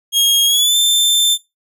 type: tone with pitch glide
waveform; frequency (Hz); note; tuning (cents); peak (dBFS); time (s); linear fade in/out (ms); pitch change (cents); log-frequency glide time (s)
sawtooth; 3264 to 3559; G#7 to A7; -31 to +19; -8; 0.12-1.38; 50; +150; 0.46-0.76
effects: noise-tail reverb RT60 0.2 s tail -19 dB re dry